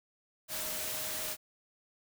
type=tone in noise; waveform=sine; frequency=622.3 Hz; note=D#5; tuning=in tune; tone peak=-48 dBFS; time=0.48-1.37 s; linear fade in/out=50 ms; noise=white; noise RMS=-37 dBFS; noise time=0.48-1.37 s; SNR=-14 dB; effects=none